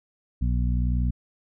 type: harmonic tone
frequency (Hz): 60.8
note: B1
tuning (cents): -26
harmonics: 1 / 2 / 3 / 4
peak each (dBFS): -22 / -28 / -32 / -34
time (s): 0.41-1.11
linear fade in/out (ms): 10
effects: none